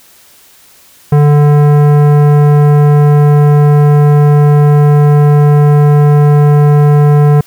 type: tone with tanh clipping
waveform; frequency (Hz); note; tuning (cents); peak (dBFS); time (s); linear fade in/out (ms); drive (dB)
sine; 146.83; D3; 0; -5; 1.12-7.41; 5; 16
effects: white hiss -42 dBFS RMS until 7.46 s